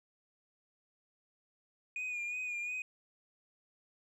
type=tone with vibrato; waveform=sine; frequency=2454 Hz; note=D#7; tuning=25 cents flat; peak=-33 dBFS; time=1.96-2.82 s; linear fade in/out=2 ms; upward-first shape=sine; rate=2.8 Hz; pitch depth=40 cents each way; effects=tanh soft clip ceiling -35 dBFS